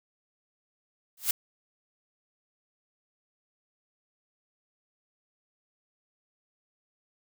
blue noise with exponential growth, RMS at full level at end -20 dBFS, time 1.17-1.31 s, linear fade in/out 5 ms, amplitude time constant 29 ms, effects none

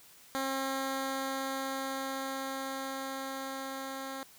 10% pulse tone with level ramp, 268.4 Hz, C4, 44 cents sharp, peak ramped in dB -23 to -30 dBFS, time 0.35-4.23 s, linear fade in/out 0 ms, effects white hiss -57 dBFS RMS until 4.38 s

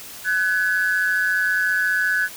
sine tone pair together, 1501.6 / 1687 Hz, F#6 / G#6, +25 / +27 cents, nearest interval major second, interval 202 cents, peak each -19 / -20 dBFS, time 0.24-2.29 s, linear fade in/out 50 ms, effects tanh soft clip ceiling -11 dBFS + white hiss -38 dBFS RMS until 2.36 s

